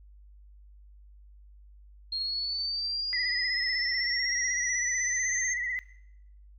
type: linear sweep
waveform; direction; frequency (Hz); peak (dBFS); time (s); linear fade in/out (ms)
sine; up; 4225 to 6370; -29; 2.12-5.54; 5
type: tone with vibrato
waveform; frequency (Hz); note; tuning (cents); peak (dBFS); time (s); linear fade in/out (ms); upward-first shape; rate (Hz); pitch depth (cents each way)
sine; 1975.5; B6; 0; -29; 3.13-5.79; 0; sine; 16; 66
effects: noise-tail reverb RT60 0.8 s tail -19 dB re dry + added 50 Hz sine -50 dBFS peak until 6.58 s